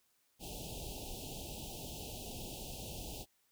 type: band-stop noise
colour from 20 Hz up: pink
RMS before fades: -45 dBFS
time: 0.39-3.26 s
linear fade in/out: 50 ms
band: 870 to 2600 Hz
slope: 96 dB/octave
effects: white hiss -75 dBFS RMS until 3.51 s